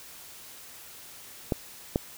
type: clicks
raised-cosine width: 2 ms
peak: -11 / -10 dBFS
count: 2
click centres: 1.522 / 1.959 s
effects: white hiss -47 dBFS RMS until 2.17 s